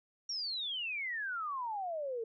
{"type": "exponential sweep", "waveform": "sine", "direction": "down", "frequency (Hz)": [5690, 440], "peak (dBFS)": -35, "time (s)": [0.29, 2.24], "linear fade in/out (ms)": 5, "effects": []}